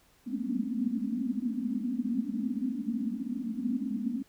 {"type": "band-pass noise", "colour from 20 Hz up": "pink", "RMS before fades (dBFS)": -32, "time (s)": [0.26, 4.23], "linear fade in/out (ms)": 10, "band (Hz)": [210, 270], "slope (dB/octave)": 96, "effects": ["pink hiss -64 dBFS RMS until 4.28 s"]}